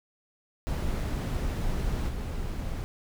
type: noise with level steps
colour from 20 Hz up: brown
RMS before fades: -29 / -33 dBFS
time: 0.67-2.84 s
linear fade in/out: 0 ms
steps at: 2.08 s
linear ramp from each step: 20 ms
effects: none